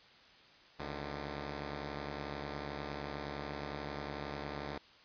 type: tone pair together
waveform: 5% pulse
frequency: 71.03 / 150.5 Hz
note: C#2 / D3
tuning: +43 / +43 cents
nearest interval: octave + minor second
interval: 1300 cents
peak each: -30 / -33 dBFS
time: 0.79-4.78 s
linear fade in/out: 5 ms
effects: white hiss -60 dBFS RMS until 5.04 s + resampled to 11025 Hz